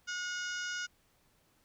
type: harmonic tone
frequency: 723 Hz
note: F#5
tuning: 40 cents flat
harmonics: 2 / 3 / 4 / 5 / 6 / 7 / 8 / 9 / 10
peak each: -37 / -50 / -44 / -51 / -55 / -46 / -48 / -48 / -55 dBFS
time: 0.07-0.87 s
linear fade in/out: 20 ms
effects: pink hiss -70 dBFS RMS until 1.64 s